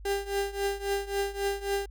35% pulse tone with tremolo, 398.5 Hz, G4, 28 cents sharp, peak -23 dBFS, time 0.05-1.86 s, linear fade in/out 5 ms, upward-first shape triangle, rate 3.7 Hz, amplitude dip 90%, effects added 50 Hz sine -42 dBFS peak until 1.9 s

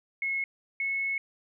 sine tone pair in turn, 2177 / 2193 Hz, C#7 / C#7, -32 / -19 cents, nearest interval unison, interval 13 cents, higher second, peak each -27 dBFS, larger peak neither, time 0.22-0.44 / 0.8-1.18 s, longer second, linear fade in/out 2 ms, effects none

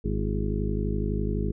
harmonic tone with a mistuned harmonic, 51.91 Hz, G#1, in tune, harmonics 1 / 2 / 3 / 4 / 5 / 6 / 7 / 8, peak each -28 / -32 / -33 / -32 / -39 / -37 / -38 / -35 dBFS, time 0.04-1.52 s, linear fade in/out 10 ms, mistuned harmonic 6, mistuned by +75 cents, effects none

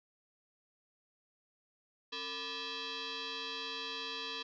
sine tone with frequency modulation, 272.7 Hz, C#4, 28 cents flat, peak -38 dBFS, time 2.12-4.43 s, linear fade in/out 10 ms, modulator 727 Hz, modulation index 6, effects none

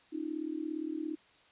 sine tone with amplitude modulation, 312.3 Hz, D#4, 7 cents sharp, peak -30 dBFS, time 0.12-1.16 s, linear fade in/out 20 ms, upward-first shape sine, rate 37.4 Hz, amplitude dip 90%, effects white hiss -63 dBFS RMS until 1.51 s + resampled to 8000 Hz

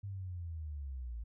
sine linear sweep, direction down, 101.2 to 54.3 Hz, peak -39 dBFS, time 0.03-1.24 s, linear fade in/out 10 ms, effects none

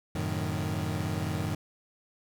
30% pulse chord, F# diminished seventh, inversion none, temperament equal with one note detuned, 92.5 / 110 / 133.25 / 155.56 Hz, F#2 / A2 / C3 / Eb3, 0 / 0 / +32 / 0 cents, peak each -31 / -33 / -37 / -31 dBFS, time 0.15-1.55 s, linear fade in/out 5 ms, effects none

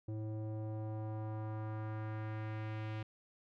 square tone with low-pass filter sweep, 108.6 Hz, A2, 22 cents flat, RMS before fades -41 dBFS, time 0.08-3.03 s, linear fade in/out 5 ms, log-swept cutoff 420 to 2900 Hz, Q 1.4, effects none

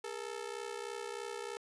sawtooth ring-modulated tone, 440 Hz, A4, in tune, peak -33 dBFS, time 0.04-1.57 s, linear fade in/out 0 ms, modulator 31.6 Hz, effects resampled to 24000 Hz + 10-bit

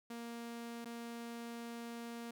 sawtooth tone with dropouts, 234.1 Hz, A#3, 8 cents sharp, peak -40 dBFS, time 0.1-2.31 s, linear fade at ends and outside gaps 5 ms, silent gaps 0.847-0.855 s, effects none

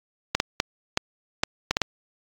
clicks, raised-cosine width 0.2 ms, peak -3 dBFS, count 8, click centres 0.35 / 0.401 / 0.601 / 0.974 / 1.435 / 1.71 / 1.769 / 1.817 s, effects AAC 48 kbps

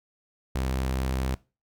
sawtooth tone, 65.2 Hz, C2, 5 cents flat, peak -22 dBFS, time 0.55-1.35 s, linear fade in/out 5 ms, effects noise-tail reverb RT60 0.3 s tail -21 dB re dry

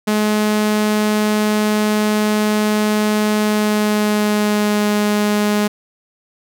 sawtooth tone with pitch glide, 212 to 208.5 Hz, G#3 to G#3, +36 to +7 cents, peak -10 dBFS, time 0.07-5.68 s, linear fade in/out 10 ms, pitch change -29 cents, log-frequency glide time 3.41-4.86 s, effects none

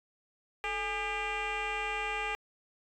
sine tone with frequency modulation, 1605 Hz, G6, 40 cents sharp, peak -29 dBFS, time 0.64-2.35 s, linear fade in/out 0 ms, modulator 390 Hz, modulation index 3, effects tanh soft clip ceiling -30 dBFS

